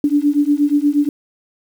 sine beating tone pair, 286.8 / 295.2 Hz, D4 / D4, -41 / +9 cents, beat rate 8.4 Hz, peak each -15 dBFS, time 0.04-1.09 s, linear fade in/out 2 ms, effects 7-bit

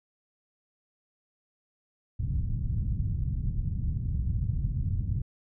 white low-pass noise, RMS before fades -29 dBFS, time 2.19-5.22 s, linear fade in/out 10 ms, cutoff 130 Hz, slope 24 dB/octave, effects none

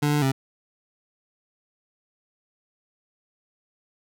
25% pulse tone with pitch steps, 147.1 / 147.9 / 134.2 Hz, D3 / D3 / C3, +3 / +13 / +44 cents, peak -16 dBFS, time 0.02-0.32 s, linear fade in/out 10 ms, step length 100 ms, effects none

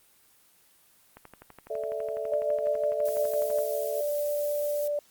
click train, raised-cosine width 0.5 ms, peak -30 dBFS, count 30, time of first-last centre 1.17-3.587 s, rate 12 Hz
sine chord, A suspended fourth, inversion none, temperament equal, 440 / 587.3 / 659.3 Hz, A4 / D5 / E5, 0 / 0 / 0 cents, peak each -34 dBFS, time 1.7-4.01 s, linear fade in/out 5 ms
sine tone with pitch glide, 593 to 585.9 Hz, D5 to D5, +17 to -4 cents, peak -26 dBFS, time 2.32-4.99 s, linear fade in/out 2 ms, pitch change -21 cents, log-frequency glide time 3.61-3.79 s
violet noise, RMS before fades -40 dBFS, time 3.05-4.88 s, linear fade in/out 5 ms
effects white hiss -61 dBFS RMS until 5.1 s + Opus 24 kbps

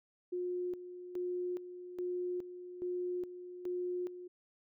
sine tone with tremolo, 358.6 Hz, F4, 46 cents sharp, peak -34 dBFS, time 0.32-4.28 s, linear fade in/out 10 ms, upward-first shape square, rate 1.2 Hz, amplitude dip 70%, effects none

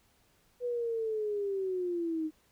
sine linear sweep, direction down, 493.9 to 307.6 Hz, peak -30 dBFS, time 0.6-2.31 s, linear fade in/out 50 ms, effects pink hiss -68 dBFS RMS until 2.51 s

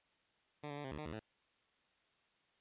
10% pulse tone with pitch steps, 148.2 / 143.8 / 146.2 / 132.7 / 74.1 / 152 / 78.9 / 109.2 Hz, D3 / D3 / D3 / C3 / D2 / D#3 / D#2 / A2, +16 / -36 / -7 / +25 / +16 / -40 / +25 / -13 cents, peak -35 dBFS, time 0.63-1.198 s, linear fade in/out 10 ms, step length 71 ms, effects white hiss -75 dBFS RMS until 2.6 s + resampled to 8000 Hz

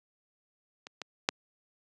clicks, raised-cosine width 0.2 ms, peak -26 / -20 / -6 dBFS, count 3, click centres 0.869 / 1.017 / 1.289 s, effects high-pass 200 Hz 12 dB/octave + resampled to 22050 Hz

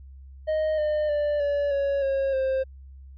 triangle tone with pitch steps, 622.3 / 605.6 / 589.4 / 573.6 / 558.3 / 543.3 / 528.8 Hz, D#5 / D#5 / D5 / D5 / C#5 / C#5 / C5, 0 / -47 / +6 / -41 / +12 / -35 / +18 cents, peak -20 dBFS, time 0.47-2.64 s, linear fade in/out 20 ms, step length 310 ms, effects added 67 Hz sine -42 dBFS peak until 3.17 s + resampled to 11025 Hz

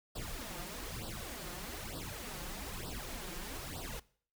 pink noise with flanger, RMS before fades -43 dBFS, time 0.15-4 s, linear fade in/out 10 ms, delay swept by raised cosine 0.22 to 5.72 ms, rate 1.1 Hz, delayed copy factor +0.9, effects noise-tail reverb RT60 0.5 s tail -21 dB re dry

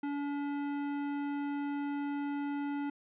sine tone with hard clipping, 285.9 Hz, D4, 46 cents flat, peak -35 dBFS, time 0.03-2.9 s, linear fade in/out 5 ms, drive 14 dB, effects resampled to 8000 Hz

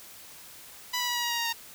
10% pulse tone with pitch steps, 987.8 / 978.7 / 969.7 / 960.8 / 951.9 / 943.2 / 934.5 / 925.9 Hz, B5 / B5 / B5 / B5 / A#5 / A#5 / A#5 / A#5, 0 / -16 / -32 / -48 / +36 / +20 / +4 / -12 cents, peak -19 dBFS, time 0.93-1.53 s, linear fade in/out 10 ms, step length 75 ms, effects white hiss -48 dBFS RMS until 1.74 s

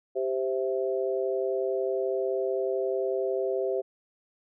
sine chord, C major, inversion second, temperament equal, 392 / 523.3 / 659.3 Hz, G4 / C5 / E5, 0 / 0 / 0 cents, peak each -28 / -30 / -33 dBFS, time 0.15-3.82 s, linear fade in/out 20 ms, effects none

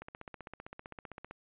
click train, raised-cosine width 0.5 ms, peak -29 dBFS, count 21, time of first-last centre 0.02-1.31 s, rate 15.5 Hz, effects resampled to 8000 Hz

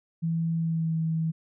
sine tone with pitch glide, 164.81 to 161.51 Hz, E3 to E3, 0 to -35 cents, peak -24 dBFS, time 0.22-1.32 s, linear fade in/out 20 ms, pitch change -35 cents, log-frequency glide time 0.56-0.96 s, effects none

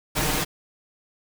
pink noise with comb filter, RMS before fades -24 dBFS, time 0.15-0.45 s, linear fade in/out 20 ms, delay 6.5 ms, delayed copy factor +0.75, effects none

